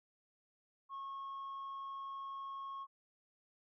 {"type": "tone", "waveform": "sine", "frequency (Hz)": 1092, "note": "C#6", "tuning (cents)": -26, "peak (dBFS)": -40, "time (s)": [0.89, 2.87], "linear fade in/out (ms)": 50, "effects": ["tanh soft clip ceiling -41 dBFS"]}